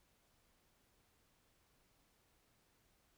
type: silence
effects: pink hiss -75 dBFS RMS until 3.17 s